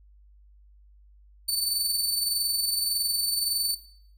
20% pulse tone with amplitude modulation, 4519 Hz, C#8, 33 cents sharp, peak -17 dBFS, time 1.48-3.75 s, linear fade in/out 10 ms, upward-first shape sine, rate 21.7 Hz, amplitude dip 45%, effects noise-tail reverb RT60 0.7 s tail -18 dB re dry + added 50 Hz sine -52 dBFS peak until 4.17 s

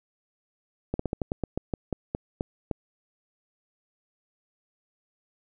slowing click train, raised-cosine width 2 ms, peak -14 dBFS, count 13, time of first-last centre 0.94-2.712 s, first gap 54 ms, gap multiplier 1.17, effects none

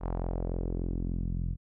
sawtooth tone with low-pass filter sweep, 43.45 Hz, F1, 8 cents flat, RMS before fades -32 dBFS, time 0-1.57 s, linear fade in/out 50 ms, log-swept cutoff 1000 to 140 Hz, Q 1.7, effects none

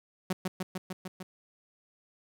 sawtooth tone with echo, 184.9 Hz, F#3, 1 cent flat, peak -23 dBFS, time 0.3-0.33 s, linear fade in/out 5 ms, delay 150 ms, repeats 6, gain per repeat -2 dB, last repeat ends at 1.23 s, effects none

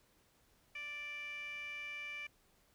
15% pulse tone with band-pass filter, 587.3 Hz, D5, in tune, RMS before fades -45 dBFS, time 0.75-2.27 s, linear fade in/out 5 ms, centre 2500 Hz, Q 9.2, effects pink hiss -71 dBFS RMS until 2.74 s

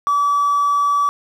triangle tone with hard clipping, 1149 Hz, D6, 38 cents flat, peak -14 dBFS, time 0.07-1.09 s, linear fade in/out 0 ms, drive 4 dB, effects none

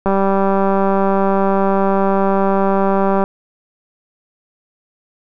click train, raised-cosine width 1 ms, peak -3 dBFS, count 621, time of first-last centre 0.06-3.239 s, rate 195 Hz, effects none

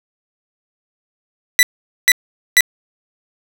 sawtooth tone bursts, 1975.5 Hz, B6, in tune, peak -3 dBFS, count 3, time 1.59-2.607 s, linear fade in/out 0 ms, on 39 ms, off 450 ms, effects none

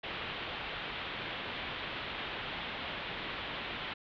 white low-pass noise, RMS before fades -40 dBFS, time 0.03-3.94 s, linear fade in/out 10 ms, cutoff 3600 Hz, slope 48 dB/octave, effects none

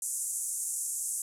pink band-pass noise, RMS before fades -34 dBFS, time 0.02-1.22 s, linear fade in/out 2 ms, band 7000 to 11000 Hz, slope 48 dB/octave, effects none

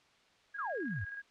sine tone with tremolo, 1639 Hz, G#6, 23 cents flat, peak -39 dBFS, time 0.54-1.22 s, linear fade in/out 10 ms, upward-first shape square, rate 19 Hz, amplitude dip 40%
sine exponential sweep, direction down, 1502 to 82 Hz, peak -35 dBFS, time 0.58-1.05 s, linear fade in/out 10 ms
effects white hiss -66 dBFS RMS until 1.3 s + low-pass 4000 Hz 12 dB/octave

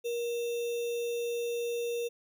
sine tone with sample-and-hold, 473 Hz, A#4, 25 cents sharp, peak -30 dBFS, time 0.04-2.09 s, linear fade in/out 20 ms, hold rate 3150 Hz, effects none

